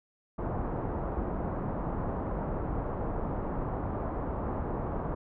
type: low-pass noise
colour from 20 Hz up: pink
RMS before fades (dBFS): -33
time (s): 0.38-5.15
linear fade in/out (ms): 10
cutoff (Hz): 1100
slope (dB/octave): 24
effects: none